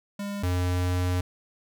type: tone pair in turn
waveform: square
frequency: 201.9 / 89.94 Hz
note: G#3 / F#2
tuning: -49 / -49 cents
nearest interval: octave + major second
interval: 1400 cents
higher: first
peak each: -31 / -24 dBFS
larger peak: second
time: 0.19-0.43 / 0.43-1.21 s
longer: second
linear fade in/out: 5 ms
effects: none